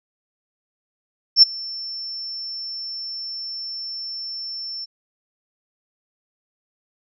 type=tone with ADSR envelope; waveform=sine; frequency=5380 Hz; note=E8; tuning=34 cents sharp; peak=-4 dBFS; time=1.36-4.86 s; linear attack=65 ms; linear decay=16 ms; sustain=-24 dB; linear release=24 ms; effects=none